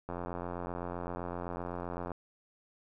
click train, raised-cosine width 1 ms, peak -24 dBFS, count 179, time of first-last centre 0.09-2.117 s, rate 87.8 Hz, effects none

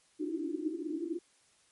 pink band-pass noise, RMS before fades -36 dBFS, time 0.19-1.19 s, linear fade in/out 10 ms, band 300 to 350 Hz, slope 96 dB/octave, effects white hiss -67 dBFS RMS until 1.71 s + MP3 48 kbps

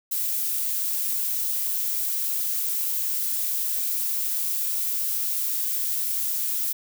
violet noise, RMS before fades -26 dBFS, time 0.11-6.73 s, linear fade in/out 10 ms, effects none

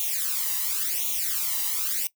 blue noise with flanger, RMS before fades -27 dBFS, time 0-2.07 s, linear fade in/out 0 ms, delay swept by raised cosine 0.3 to 1.04 ms, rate 0.93 Hz, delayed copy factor +0.95, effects noise-tail reverb RT60 0.1 s tail -19 dB re dry

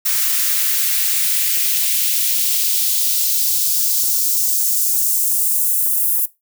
blue noise with high-pass filter sweep, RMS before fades -17 dBFS, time 0.05-6.26 s, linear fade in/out 10 ms, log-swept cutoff 1300 to 11000 Hz, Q 1.2, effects noise-tail reverb RT60 0.2 s tail -18 dB re dry

